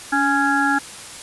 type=harmonic tone with a mistuned harmonic; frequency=277.2 Hz; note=C#4; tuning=in tune; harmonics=1 / 3 / 5 / 6; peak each=-21 / -21 / -21 / -21 dBFS; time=0.12-0.79 s; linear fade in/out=10 ms; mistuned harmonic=1; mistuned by=+31 cents; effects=white hiss -36 dBFS RMS until 1.22 s + resampled to 24000 Hz